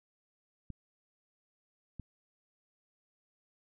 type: clicks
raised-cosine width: 5 ms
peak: -30 dBFS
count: 2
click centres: 0.703 / 1.997 s
effects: none